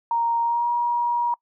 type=tone with pitch glide; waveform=sine; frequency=932.3 to 954.1 Hz; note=A#5 to A#5; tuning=0 to +40 cents; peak=-19 dBFS; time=0.11-1.34 s; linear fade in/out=2 ms; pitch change=+40 cents; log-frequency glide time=0.42-0.69 s; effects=noise-tail reverb RT60 0.1 s tail -24 dB re dry